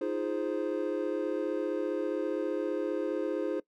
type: chord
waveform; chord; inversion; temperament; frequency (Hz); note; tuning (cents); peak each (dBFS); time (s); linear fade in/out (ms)
triangle; F minor seventh; third; equal with one note detuned; 311.1 / 346.2 / 415.3 / 523.3; Eb4 / F4 / Ab4 / C5; 0 / -15 / 0 / 0; -33; 0.01-3.6; 5
effects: noise-tail reverb RT60 0.1 s tail -21 dB re dry